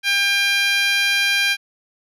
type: tone with high-pass filter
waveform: 10% pulse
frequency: 799 Hz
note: G5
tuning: 33 cents sharp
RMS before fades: -18 dBFS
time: 0.03-1.57 s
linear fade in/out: 50 ms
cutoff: 1900 Hz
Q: 2.2
effects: low-pass 11000 Hz 12 dB/octave